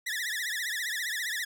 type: tone with vibrato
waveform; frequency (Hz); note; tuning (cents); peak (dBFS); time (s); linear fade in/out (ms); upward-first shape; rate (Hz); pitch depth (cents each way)
sawtooth; 1836; A#6; -27; -27; 0.06-1.45; 10; triangle; 15; 190
effects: none